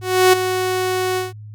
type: tone with ADSR envelope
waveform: sawtooth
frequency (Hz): 370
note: F#4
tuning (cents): 0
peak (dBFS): -4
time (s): 0.01-1.33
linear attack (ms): 320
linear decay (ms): 10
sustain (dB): -10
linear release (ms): 160
effects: added 106 Hz sine -33 dBFS peak until 1.54 s